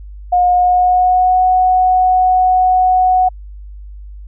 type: tone with pitch glide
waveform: sine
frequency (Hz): 718 to 738.6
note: F5 to F#5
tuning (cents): +48 to -3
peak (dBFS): -8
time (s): 0.32-3.29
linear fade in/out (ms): 10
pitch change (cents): +49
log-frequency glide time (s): 0.49-1.42
effects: added 50 Hz sine -29 dBFS peak until 4.27 s